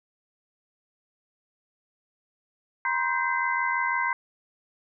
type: tone cluster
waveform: sine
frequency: 956 / 1042 / 1561 / 2045 Hz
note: A#5 / C6 / G6 / C7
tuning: +43 / -7 / -8 / -40 cents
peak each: -29 dBFS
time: 2.85-4.13 s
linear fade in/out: 2 ms
effects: none